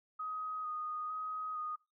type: tone with vibrato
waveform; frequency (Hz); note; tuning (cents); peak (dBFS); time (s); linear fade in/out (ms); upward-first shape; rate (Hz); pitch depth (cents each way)
sine; 1248; D#6; +5; -37; 0.19-1.76; 10; square; 1.1; 15
effects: noise-tail reverb RT60 0.2 s tail -18 dB re dry